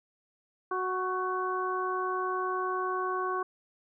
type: harmonic tone with a mistuned harmonic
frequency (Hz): 370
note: F#4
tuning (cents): 0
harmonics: 1 / 2 / 3 / 4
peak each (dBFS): -33 / -38 / -31 / -39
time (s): 0.71-3.43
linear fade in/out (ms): 5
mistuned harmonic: 4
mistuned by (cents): +29
effects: none